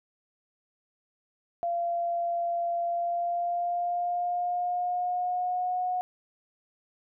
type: tone with pitch glide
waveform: sine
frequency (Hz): 688 to 728.5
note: F5 to F#5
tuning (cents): -26 to -27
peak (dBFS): -26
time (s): 1.63-6.01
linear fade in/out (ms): 0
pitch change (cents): +99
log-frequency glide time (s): 2.83-5.79
effects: none